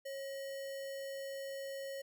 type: tone with sample-and-hold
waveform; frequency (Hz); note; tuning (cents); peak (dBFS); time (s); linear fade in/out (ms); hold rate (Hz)
sine; 547; C#5; -23; -40; 0.05-2.02; 10; 2450
effects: none